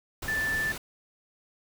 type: tone in noise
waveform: sine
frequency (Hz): 1760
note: A6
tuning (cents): 0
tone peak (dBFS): -26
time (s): 0.28-0.72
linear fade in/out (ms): 5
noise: pink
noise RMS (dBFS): -37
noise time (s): 0.22-0.78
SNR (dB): +8
effects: none